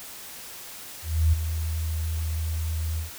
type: tone with ADSR envelope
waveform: sine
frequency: 80 Hz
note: D#2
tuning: 49 cents sharp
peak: -15 dBFS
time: 1.02-3.11 s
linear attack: 310 ms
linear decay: 10 ms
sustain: -10 dB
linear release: 130 ms
effects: white hiss -41 dBFS RMS until 3.18 s